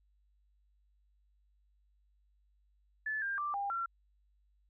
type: tone with pitch steps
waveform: sine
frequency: 1735 / 1597 / 1177 / 802 / 1363 Hz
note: A6 / G6 / D6 / G5 / F6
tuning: -25 / +32 / +3 / +39 / -43 cents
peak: -33 dBFS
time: 3.06-3.86 s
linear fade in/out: 5 ms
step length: 160 ms
effects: added 50 Hz sine -68 dBFS peak until 4.69 s